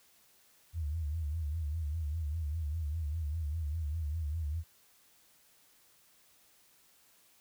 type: tone with vibrato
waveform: sine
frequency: 77.78 Hz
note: D#2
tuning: in tune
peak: -32 dBFS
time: 0.73-4.64 s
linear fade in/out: 50 ms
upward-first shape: sine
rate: 5 Hz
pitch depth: 130 cents each way
effects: white hiss -65 dBFS RMS until 7.4 s